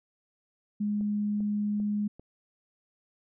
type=tone; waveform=sine; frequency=207.7 Hz; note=G#3; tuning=in tune; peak=-26 dBFS; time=0.8-2.08 s; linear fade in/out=10 ms
type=click train; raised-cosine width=2 ms; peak=-34 dBFS; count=4; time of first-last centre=1.01-2.196 s; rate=2.53 Hz
effects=none